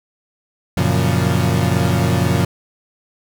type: chord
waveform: 35% pulse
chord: Gb major seventh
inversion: none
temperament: equal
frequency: 92.5 / 116.54 / 138.59 / 174.61 Hz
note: Gb2 / Bb2 / Db3 / F3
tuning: 0 / 0 / 0 / 0 cents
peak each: -18 dBFS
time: 0.77-2.45 s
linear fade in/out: 5 ms
effects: none